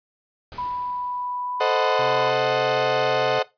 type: noise with exponential decay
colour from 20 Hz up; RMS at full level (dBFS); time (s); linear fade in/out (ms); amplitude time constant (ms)
pink; -39; 0.52-1.72; 0; 260
type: tone with pitch glide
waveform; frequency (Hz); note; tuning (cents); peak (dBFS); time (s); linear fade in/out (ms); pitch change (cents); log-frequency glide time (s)
sine; 987.8 to 1006.2; B5 to B5; 0 to +32; -26; 0.58-2.3; 5; +32; 1.43-2.03
type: chord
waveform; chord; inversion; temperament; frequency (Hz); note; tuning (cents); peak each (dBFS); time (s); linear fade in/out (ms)
35% pulse; A diminished seventh; none; equal; 440 / 523.3 / 622.3 / 740; A4 / C5 / Eb5 / Gb5; 0 / 0 / 0 / 0; -23; 1.6-3.43; 10
type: tone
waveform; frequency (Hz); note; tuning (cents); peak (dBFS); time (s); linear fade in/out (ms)
sawtooth; 130.81; C3; 0; -30; 1.99-3.39; 2
effects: noise-tail reverb RT60 0.2 s tail -18 dB re dry + resampled to 11025 Hz